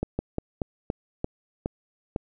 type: slowing click train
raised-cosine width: 2 ms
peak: -13 dBFS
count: 8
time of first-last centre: 0.03-2.161 s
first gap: 160 ms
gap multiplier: 1.21
effects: none